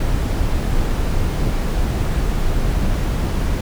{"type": "noise", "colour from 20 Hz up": "brown", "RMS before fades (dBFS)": -18, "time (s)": [0, 3.61], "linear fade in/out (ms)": 5, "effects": []}